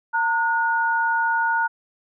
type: tone pair together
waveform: sine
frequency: 913 / 1449.3 Hz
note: A#5 / F#6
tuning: -36 / -36 cents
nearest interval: minor sixth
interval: 800 cents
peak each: -21 dBFS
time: 0.13-1.68 s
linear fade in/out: 20 ms
effects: none